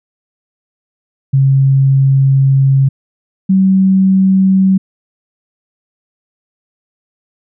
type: tone pair in turn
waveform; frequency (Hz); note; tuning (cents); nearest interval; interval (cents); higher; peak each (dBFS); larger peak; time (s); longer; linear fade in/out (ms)
sine; 135.6 / 190.66; C#3 / G3; -38 / -48; tritone; 590; second; -6; neither; 1.33-2.89 / 3.49-4.78; first; 10
effects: none